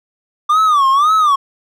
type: tone with vibrato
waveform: triangle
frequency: 1174.7 Hz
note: D6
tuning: in tune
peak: -7 dBFS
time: 0.49-1.36 s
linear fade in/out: 10 ms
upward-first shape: sine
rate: 1.9 Hz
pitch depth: 170 cents each way
effects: none